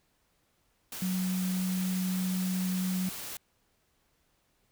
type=tone in noise; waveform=sine; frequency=185 Hz; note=F#3; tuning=in tune; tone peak=-28 dBFS; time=1.02-3.09 s; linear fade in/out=2 ms; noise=white; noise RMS=-40 dBFS; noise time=0.92-3.37 s; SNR=+9 dB; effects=pink hiss -72 dBFS RMS until 4.71 s